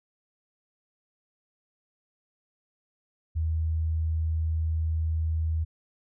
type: tone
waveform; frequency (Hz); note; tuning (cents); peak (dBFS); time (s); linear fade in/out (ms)
sine; 80; D#2; +49; -24; 3.35-5.65; 20
effects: none